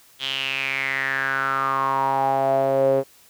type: tone with band-pass filter sweep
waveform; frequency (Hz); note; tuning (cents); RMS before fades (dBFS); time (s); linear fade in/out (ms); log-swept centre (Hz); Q
sawtooth; 135.3; C#3; -42; -22; 0.19-3.04; 50; 3300 to 480; 6.9
effects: white hiss -53 dBFS RMS until 3.29 s